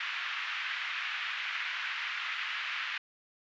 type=band-pass noise; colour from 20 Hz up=white; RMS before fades=-36 dBFS; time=0-2.98 s; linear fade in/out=5 ms; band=1300 to 2800 Hz; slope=24 dB/octave; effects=resampled to 16000 Hz